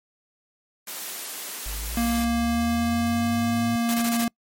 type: high-pass noise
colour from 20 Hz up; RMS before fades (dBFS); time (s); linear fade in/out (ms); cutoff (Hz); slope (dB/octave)
white; -34; 0.87-2.25; 5; 210; 24
type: linear sweep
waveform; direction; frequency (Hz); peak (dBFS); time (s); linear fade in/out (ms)
triangle; up; 49 to 110; -28; 1.66-3.76; 0
type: tone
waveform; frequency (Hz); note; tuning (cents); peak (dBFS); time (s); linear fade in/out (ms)
square; 233.7; A#3; +5; -22; 1.97-4.28; 2
type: noise bursts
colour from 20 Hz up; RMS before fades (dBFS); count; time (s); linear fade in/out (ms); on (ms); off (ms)
white; -29; 5; 3.89-4.244; 0; 50; 26
effects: noise-tail reverb RT60 0.1 s tail -26 dB re dry + MP3 64 kbps